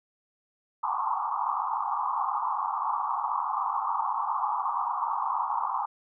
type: band-pass noise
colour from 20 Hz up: white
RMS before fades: -29 dBFS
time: 0.83-5.86 s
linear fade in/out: 10 ms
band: 790 to 1200 Hz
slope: 96 dB/octave
effects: none